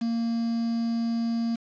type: tone with quantisation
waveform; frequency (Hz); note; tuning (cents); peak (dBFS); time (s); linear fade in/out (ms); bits
triangle; 231.1; A#3; -15; -22; 0.01-1.56; 10; 7
effects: resampled to 16000 Hz